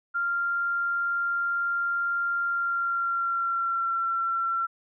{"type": "tone with pitch glide", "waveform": "sine", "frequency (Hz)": [1391, 1356.1], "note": ["F6", "E6"], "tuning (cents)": [-7, 49], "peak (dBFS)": -24, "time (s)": [0.14, 4.67], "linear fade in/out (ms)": 20, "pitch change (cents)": -44, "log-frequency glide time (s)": [2.43, 4.03], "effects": []}